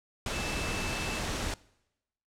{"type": "tone in noise", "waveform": "sine", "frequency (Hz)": 2637, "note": "E7", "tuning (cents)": 0, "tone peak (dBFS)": -39, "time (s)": [0.33, 1.19], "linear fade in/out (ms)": 2, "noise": "pink", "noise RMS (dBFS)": -33, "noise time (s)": [0.26, 1.54], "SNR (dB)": -9, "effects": ["noise-tail reverb RT60 0.9 s tail -23 dB re dry", "low-pass 8000 Hz 12 dB/octave"]}